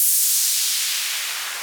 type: noise with band-pass filter sweep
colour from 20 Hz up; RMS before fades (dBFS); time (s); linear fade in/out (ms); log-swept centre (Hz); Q
blue; -21; 0-1.62; 0; 11000 to 1200; 0.91
effects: none